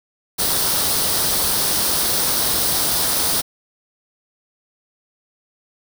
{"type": "noise with comb filter", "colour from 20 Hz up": "white", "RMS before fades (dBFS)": -19, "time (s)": [0.38, 3.42], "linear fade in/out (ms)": 20, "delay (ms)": 0.21, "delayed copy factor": 0.5, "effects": []}